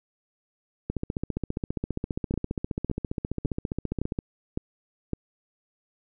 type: two click trains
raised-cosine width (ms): 3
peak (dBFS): -14 / -15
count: 6 / 50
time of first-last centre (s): 2.34-5.133 / 0.9-4.189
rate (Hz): 1.79 / 14.9
effects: none